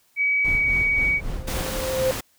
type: tone with pitch glide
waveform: sine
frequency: 2274 to 2260 Hz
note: C#7 to C#7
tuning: +44 to +33 cents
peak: -18 dBFS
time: 0.16-1.21 s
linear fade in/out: 50 ms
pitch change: -11 cents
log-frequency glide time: 0.52-0.67 s
type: noise with tremolo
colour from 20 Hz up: brown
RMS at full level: -27 dBFS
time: 0.44-1.62 s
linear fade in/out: 10 ms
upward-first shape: sine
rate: 3.7 Hz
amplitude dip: 60%
type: tone with exponential growth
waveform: sine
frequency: 522 Hz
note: C5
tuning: 4 cents flat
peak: -17 dBFS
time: 1-2.11 s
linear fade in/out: 1 ms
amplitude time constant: 240 ms
type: noise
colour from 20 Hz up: pink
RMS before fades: -29 dBFS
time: 1.47-2.21 s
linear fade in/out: 10 ms
effects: white hiss -62 dBFS RMS until 2.38 s